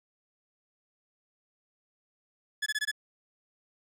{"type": "tone bursts", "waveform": "sawtooth", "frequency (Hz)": 1712, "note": "A6", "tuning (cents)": -48, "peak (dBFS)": -24, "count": 5, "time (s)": [2.62, 2.915], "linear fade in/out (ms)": 10, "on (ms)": 43, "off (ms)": 20, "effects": ["low-pass 10000 Hz 12 dB/octave", "10-bit"]}